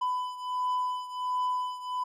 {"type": "beating tone pair", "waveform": "triangle", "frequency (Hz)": [1000, 1001.4], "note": ["B5", "B5"], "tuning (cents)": [21, 24], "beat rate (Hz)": 1.4, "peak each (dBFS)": [-28, -32], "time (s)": [0.01, 2.04], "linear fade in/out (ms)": 10, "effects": []}